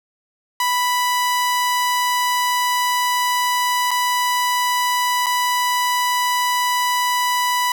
sawtooth tone with dropouts, 987.8 Hz, B5, in tune, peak -13 dBFS, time 0.6-7.72 s, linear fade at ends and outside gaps 2 ms, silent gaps 3.908-3.913 / 5.261-5.266 s, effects none

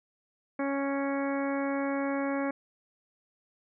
harmonic tone, 277.2 Hz, C#4, in tune, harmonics 1 / 2 / 3 / 4 / 5 / 6 / 7 / 8, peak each -30 / -33 / -39 / -40 / -43 / -42 / -46 / -43 dBFS, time 0.59-2.51 s, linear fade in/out 5 ms, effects none

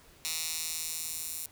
10% pulse tone with high-pass filter sweep, 160 Hz, D#3, 49 cents sharp, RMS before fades -36 dBFS, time 0.25-1.46 s, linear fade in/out 0 ms, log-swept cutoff 4400 to 9400 Hz, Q 0.84, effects pink hiss -58 dBFS RMS until 1.51 s

